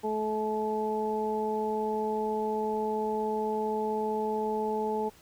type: harmonic tone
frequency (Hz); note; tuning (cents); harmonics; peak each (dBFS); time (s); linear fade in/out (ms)
215.7; A3; -34; 1 / 2 / 3 / 4; -35 / -30 / -41 / -32; 0.03-5.1; 20
effects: pink hiss -57 dBFS RMS until 5.21 s